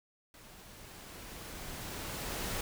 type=noise with level ramp; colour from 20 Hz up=pink; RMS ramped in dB=-55 to -36 dBFS; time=0.34-2.61 s; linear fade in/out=2 ms; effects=none